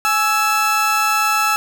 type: tone pair together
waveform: 30% pulse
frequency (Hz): 840 / 1318.1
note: G#5 / E6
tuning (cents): +19 / -1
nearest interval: minor sixth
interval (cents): 780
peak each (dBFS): -18 / -13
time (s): 0.05-1.56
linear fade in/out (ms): 0
effects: none